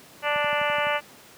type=harmonic tone; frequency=293.7 Hz; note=D4; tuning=in tune; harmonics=2 / 3 / 4 / 5 / 6 / 7 / 8 / 9 / 10; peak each=-27 / -29 / -30 / -31 / -32 / -32 / -33 / -34 / -34 dBFS; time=0.22-1.01 s; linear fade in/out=50 ms
type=click train; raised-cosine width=5 ms; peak=-25 dBFS; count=7; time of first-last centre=0.36-0.868 s; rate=11.8 Hz
effects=pink hiss -49 dBFS RMS until 1.37 s + high-pass 150 Hz 12 dB/octave